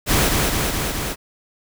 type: noise with echo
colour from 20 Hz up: pink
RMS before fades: -17 dBFS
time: 0.06-0.32 s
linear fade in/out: 50 ms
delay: 210 ms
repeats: 4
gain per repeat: -2 dB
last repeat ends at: 1.16 s
effects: none